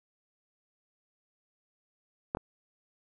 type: clicks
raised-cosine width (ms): 1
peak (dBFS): -15 / -22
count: 2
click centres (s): 2.349 / 2.371
effects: none